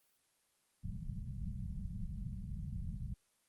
pink low-pass noise, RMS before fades -42 dBFS, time 0.83-3.14 s, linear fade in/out 5 ms, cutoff 210 Hz, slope 96 dB/octave, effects white hiss -75 dBFS RMS until 3.48 s + Opus 24 kbps

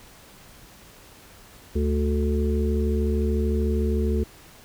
harmonic tone, 73.42 Hz, D2, in tune, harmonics 1 / 3 / 5 / 6, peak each -22 / -27 / -29 / -30 dBFS, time 1.75-4.24 s, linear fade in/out 10 ms, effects pink hiss -49 dBFS RMS until 4.64 s

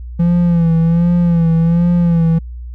triangle tone with vibrato, 169.2 Hz, E3, 45 cents sharp, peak -7 dBFS, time 0.19-2.39 s, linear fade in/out 10 ms, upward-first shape sine, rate 1.3 Hz, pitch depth 55 cents each way, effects added 60 Hz sine -25 dBFS peak until 2.74 s

